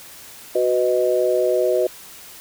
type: chord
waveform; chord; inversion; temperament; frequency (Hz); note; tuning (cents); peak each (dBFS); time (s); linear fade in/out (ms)
sine; B major; second; equal with one note detuned; 370 / 499.9 / 622.3; F#4 / B4 / D#5; 0 / +21 / 0; -20; 0.55-1.87; 5
effects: white hiss -41 dBFS RMS until 2.4 s